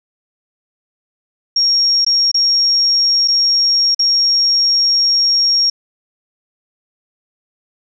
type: tone with dropouts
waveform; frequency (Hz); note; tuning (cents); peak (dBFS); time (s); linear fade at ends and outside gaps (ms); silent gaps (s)
sine; 5570; F8; -5; -10; 1.56-5.7; 5; 2.048-2.064 / 2.316-2.343 / 3.277-3.282 / 3.947-3.992
effects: none